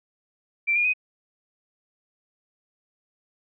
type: tone with pitch steps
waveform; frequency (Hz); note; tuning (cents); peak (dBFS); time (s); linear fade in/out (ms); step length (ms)
sine; 2349 / 2425 / 2503; D7 / D#7 / D#7; 0 / -45 / +10; -19; 0.67-0.937; 20; 89
effects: none